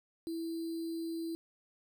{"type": "tone with sample-and-hold", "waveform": "sine", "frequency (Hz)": 329.6, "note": "E4", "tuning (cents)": 0, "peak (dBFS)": -35, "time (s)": [0.27, 1.35], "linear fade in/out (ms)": 0, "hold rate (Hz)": 4410, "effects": []}